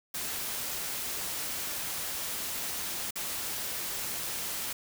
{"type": "noise with dropouts", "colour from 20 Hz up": "white", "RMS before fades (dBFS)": -35, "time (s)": [0.14, 4.73], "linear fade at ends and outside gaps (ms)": 5, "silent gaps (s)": [3.108, 3.156], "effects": []}